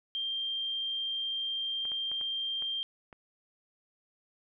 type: tone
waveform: sine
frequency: 3178 Hz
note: G7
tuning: 23 cents sharp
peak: -31 dBFS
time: 0.15-2.83 s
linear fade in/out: 0 ms
type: clicks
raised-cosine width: 0.5 ms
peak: -33 dBFS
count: 6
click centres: 1.853 / 1.918 / 2.116 / 2.212 / 2.623 / 3.128 s
effects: none